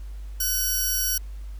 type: tone pair together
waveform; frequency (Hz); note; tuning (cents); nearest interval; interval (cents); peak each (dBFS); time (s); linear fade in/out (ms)
5% pulse; 1500 / 5655; F#6 / F8; +23 / +21; octave + major seventh; 2298; -18; 0.4-1.18; 5
effects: added 50 Hz sine -33 dBFS peak until 1.59 s + pink hiss -57 dBFS RMS until 1.59 s